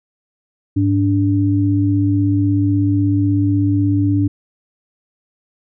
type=tone pair together; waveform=sine; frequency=102.2 / 290.3 Hz; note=G#2 / D4; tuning=-27 / -20 cents; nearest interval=octave + tritone; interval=1807 cents; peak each=-15 dBFS; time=0.76-4.28 s; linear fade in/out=10 ms; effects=none